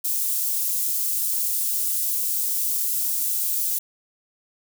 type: high-pass noise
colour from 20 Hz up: white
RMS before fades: -24 dBFS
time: 0.04-3.79 s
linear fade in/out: 10 ms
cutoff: 8900 Hz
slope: 12 dB/octave
effects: none